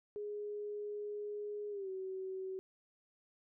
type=tone with pitch glide; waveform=sine; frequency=415.3 to 378.6 Hz; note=G#4 to F#4; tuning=0 to +40 cents; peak=-39 dBFS; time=0.16-2.59 s; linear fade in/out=0 ms; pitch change=-160 cents; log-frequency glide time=1.7-1.89 s; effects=none